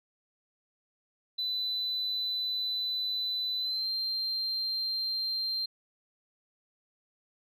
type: tone with pitch glide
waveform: sine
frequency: 3999 to 4162 Hz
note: B7 to C8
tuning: +21 to -10 cents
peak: -28 dBFS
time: 1.38-5.66 s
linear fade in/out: 10 ms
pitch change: +69 cents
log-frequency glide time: 3.58-3.89 s
effects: tanh soft clip ceiling -26 dBFS